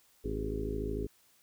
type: harmonic tone with a mistuned harmonic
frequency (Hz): 53.4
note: G#1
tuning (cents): +49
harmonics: 1 / 2 / 3 / 4 / 5 / 6 / 7 / 8 / 9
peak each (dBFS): -37 / -42 / -45 / -45 / -41 / -44 / -42 / -38 / -51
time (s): 0.24-1.07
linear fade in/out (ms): 10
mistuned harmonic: 8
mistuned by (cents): -62
effects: white hiss -66 dBFS RMS until 1.42 s